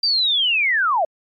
sine linear sweep, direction down, 4762 to 587.3 Hz, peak -15 dBFS, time 0.03-1.05 s, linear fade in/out 5 ms, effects MP3 64 kbps

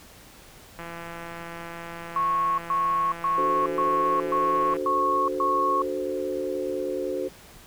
click train, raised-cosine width 0.5 ms, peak -23 dBFS, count 673, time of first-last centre 0.79-4.766 s, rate 169 Hz
sine tone bursts, 1098 Hz, C#6, 17 cents flat, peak -21 dBFS, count 7, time 2.16-5.82 s, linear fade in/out 2 ms, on 420 ms, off 120 ms
sine chord, D dominant seventh, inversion none, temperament equal, 293.7 / 370 / 440 / 523.3 Hz, D4 / F#4 / A4 / C5, 0 / 0 / 0 / 0 cents, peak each -34 / -30 / -34 / -30 dBFS, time 3.37-7.29 s, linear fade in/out 20 ms
effects pink hiss -49 dBFS RMS until 7.66 s

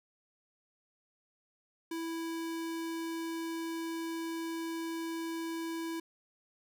square tone, 329.6 Hz, E4, in tune, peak -36 dBFS, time 1.91-6 s, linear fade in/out 5 ms, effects none

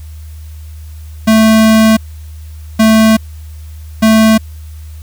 square tone bursts at uneven times, 220.3 Hz, A3, 2 cents sharp, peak -5 dBFS, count 3, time 1.27-1.97 / 2.79-3.17 / 4.02-4.38 s, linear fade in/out 10 ms, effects added 77 Hz sine -26 dBFS peak until 5.02 s + white hiss -45 dBFS RMS until 5.02 s

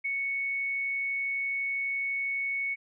sine tone with ADSR envelope, 2217 Hz, C#7, in tune, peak -26 dBFS, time 0.04-2.76 s, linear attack 16 ms, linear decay 4 ms, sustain -2 dB, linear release 31 ms, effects none

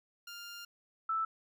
15% pulse / sine tone pair in turn, 1400 / 1319.2 Hz, F6 / E6, +4 / +1 cents, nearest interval minor second, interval 103 cents, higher first, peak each -38 / -30 dBFS, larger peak second, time 0.27-0.65 / 1.09-1.25 s, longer first, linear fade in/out 5 ms, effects none

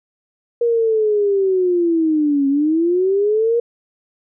sine linear two-way sweep, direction down then up, 476.1 to 272.7 to 476.1 Hz, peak -13 dBFS, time 0.61-3.6 s, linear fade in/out 5 ms, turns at 2.48 s, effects none

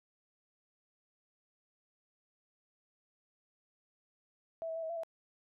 sine tone with pitch steps, 657 / 648 / 658 / 642 / 676 / 657 Hz, E5 / E5 / E5 / E5 / E5 / E5, -6 / -30 / -3 / -46 / +43 / -6 cents, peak -36 dBFS, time 4.62-5.034 s, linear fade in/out 0 ms, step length 69 ms, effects none

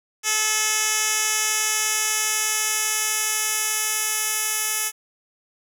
10% pulse tone with band-pass filter sweep, 431.9 Hz, A4, 32 cents flat, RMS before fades -23 dBFS, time 0.23-4.92 s, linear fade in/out 50 ms, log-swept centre 7100 to 11000 Hz, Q 1, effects 8-bit

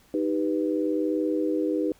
sine chord, Eb augmented, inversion none, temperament equal, 311.1 / 392 / 493.9 Hz, Eb4 / G4 / B4, 0 / 0 / 0 cents, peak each -25 / -29 / -29 dBFS, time 0.14-1.92 s, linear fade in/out 2 ms, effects pink hiss -59 dBFS RMS until 1.99 s

